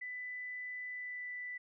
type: tone with pitch glide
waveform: sine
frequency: 1994 to 1982.5 Hz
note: B6 to B6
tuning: +16 to +6 cents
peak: -40 dBFS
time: 0.01-1.58 s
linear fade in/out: 10 ms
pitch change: -10 cents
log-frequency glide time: 0.87-1.28 s
effects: none